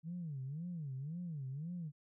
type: tone with vibrato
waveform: sine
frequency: 152.6 Hz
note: D#3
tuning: 33 cents flat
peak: -39 dBFS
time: 0.03-1.92 s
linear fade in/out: 50 ms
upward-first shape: sine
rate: 1.9 Hz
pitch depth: 270 cents each way
effects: tanh soft clip ceiling -35 dBFS